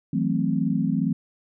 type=chord; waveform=sine; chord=F# half-diminished seventh; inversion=third; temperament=equal with one note detuned; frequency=162.73 / 185 / 220 / 261.6 Hz; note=E3 / F#3 / A3 / C4; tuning=-22 / 0 / 0 / 0 cents; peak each=-26 dBFS; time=0.13-1.13 s; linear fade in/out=5 ms; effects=none